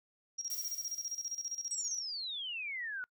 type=tone with tremolo; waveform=sine; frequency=5630 Hz; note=F8; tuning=13 cents sharp; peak=-35 dBFS; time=0.38-2 s; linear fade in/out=10 ms; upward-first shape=square; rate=15 Hz; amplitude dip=75%
type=noise with exponential decay; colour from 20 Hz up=violet; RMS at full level=-41 dBFS; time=0.5-1.93 s; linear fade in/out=1 ms; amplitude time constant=310 ms
type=exponential sweep; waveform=sine; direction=down; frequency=8170 to 1443 Hz; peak=-37 dBFS; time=1.71-3.04 s; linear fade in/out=0 ms
effects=noise-tail reverb RT60 0.1 s tail -25 dB re dry